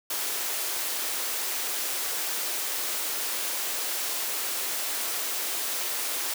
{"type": "high-pass noise", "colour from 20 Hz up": "white", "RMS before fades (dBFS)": -30, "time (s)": [0.1, 6.34], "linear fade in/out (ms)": 5, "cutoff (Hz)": 300, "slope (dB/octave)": 24, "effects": []}